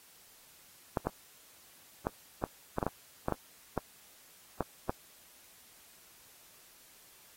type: clicks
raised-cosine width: 1 ms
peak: -16 dBFS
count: 12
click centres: 0.972 / 1.07 / 2.069 / 2.439 / 2.784 / 2.828 / 2.866 / 3.284 / 3.323 / 3.777 / 4.607 / 4.895 s
effects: white hiss -59 dBFS RMS until 7.36 s + AAC 48 kbps